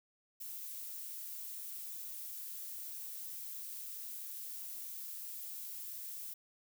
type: noise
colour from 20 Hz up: violet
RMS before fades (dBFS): -45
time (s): 0.4-6.34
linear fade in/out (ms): 10
effects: none